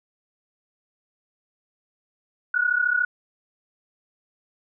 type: tone pair together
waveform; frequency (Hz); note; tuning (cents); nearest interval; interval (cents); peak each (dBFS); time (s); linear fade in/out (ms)
sine; 1446.2 / 1480; F#6 / F#6; -40 / 0; unison; 40; -22; 2.54-3.05; 5
effects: none